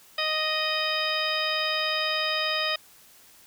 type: harmonic tone with a mistuned harmonic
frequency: 622.3 Hz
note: D#5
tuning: in tune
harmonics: 1 / 2 / 3 / 4 / 5 / 6 / 8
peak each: -32 / -32 / -32 / -32 / -32 / -32 / -32 dBFS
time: 0.18-2.76 s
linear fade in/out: 5 ms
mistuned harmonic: 5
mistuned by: -19 cents
effects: white hiss -54 dBFS RMS until 3.46 s